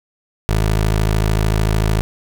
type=tone; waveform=20% pulse; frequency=53.4 Hz; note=G#1; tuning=49 cents sharp; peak=-9 dBFS; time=0.49-2.01 s; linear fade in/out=0 ms; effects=none